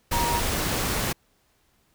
sine tone in noise, 944 Hz, A#5, 22 cents sharp, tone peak -25 dBFS, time 0.12-0.4 s, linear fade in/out 10 ms, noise pink, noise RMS -26 dBFS, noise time 0.11-1.13 s, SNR -2 dB, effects pink hiss -66 dBFS RMS until 1.94 s

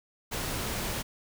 pink noise, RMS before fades -33 dBFS, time 0.31-1.03 s, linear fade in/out 20 ms, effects none

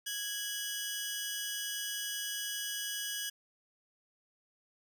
15% pulse tone pair together, 1657.5 / 2967 Hz, G#6 / F#7, -4 / +4 cents, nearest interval minor seventh, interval 1008 cents, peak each -32 / -31 dBFS, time 0.06-3.3 s, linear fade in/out 10 ms, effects none

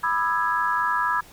sine chord, E major seventh, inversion second, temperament equal with one note detuned, 987.8 / 1214.7 / 1318.5 / 1661.2 Hz, B5 / D#6 / E6 / G#6, 0 / -42 / 0 / 0 cents, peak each -24 / -28 / -27 / -26 dBFS, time 0.03-1.21 s, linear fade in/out 10 ms, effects pink hiss -49 dBFS RMS until 1.32 s

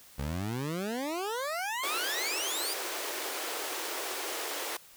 20% pulse exponential sweep, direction up, 65.41 to 4988 Hz, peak -27 dBFS, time 0.18-2.74 s, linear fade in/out 10 ms
pink high-pass noise, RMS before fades -36 dBFS, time 1.83-4.77 s, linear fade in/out 5 ms, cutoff 330 Hz, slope 48 dB/octave
effects white hiss -55 dBFS RMS until 4.96 s

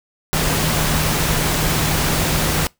sine tone in noise, 155.56 Hz, D#3, in tune, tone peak -23 dBFS, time 0.33-2.67 s, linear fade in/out 0 ms, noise pink, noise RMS -19 dBFS, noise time 0.33-2.67 s, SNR -7 dB, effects noise-tail reverb RT60 0.2 s tail -24 dB re dry

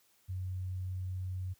sine tone, 92.5 Hz, F#2, in tune, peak -34 dBFS, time 0.28-1.54 s, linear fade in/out 20 ms, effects white hiss -69 dBFS RMS until 1.59 s + high-pass 60 Hz 12 dB/octave

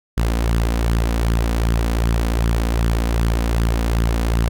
sawtooth tone with flanger, 57 Hz, A#1, 38 cents flat, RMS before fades -18 dBFS, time 0.17-4.49 s, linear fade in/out 10 ms, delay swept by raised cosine 0.6 to 4.1 ms, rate 2.6 Hz, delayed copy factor +0.5, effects none

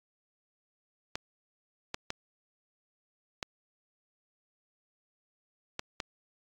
clicks, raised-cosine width 0.2 ms, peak -16 dBFS, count 6, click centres 1.155 / 1.944 / 2.104 / 3.428 / 5.794 / 6.002 s, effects AAC 64 kbps

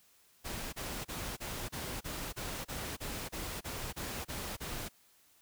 pink noise bursts, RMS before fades -40 dBFS, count 14, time 0.44-4.89 s, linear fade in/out 20 ms, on 290 ms, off 30 ms, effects white hiss -66 dBFS RMS until 5.41 s

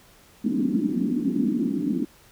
white band-pass noise, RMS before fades -24 dBFS, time 0.44-2.05 s, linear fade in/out 10 ms, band 190 to 300 Hz, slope 48 dB/octave, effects pink hiss -54 dBFS RMS until 2.31 s

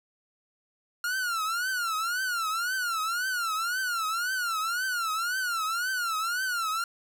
45% pulse tone with vibrato, 1400 Hz, F6, 4 cents sharp, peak -27 dBFS, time 1.04-6.84 s, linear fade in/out 2 ms, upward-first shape triangle, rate 1.9 Hz, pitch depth 190 cents each way, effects none

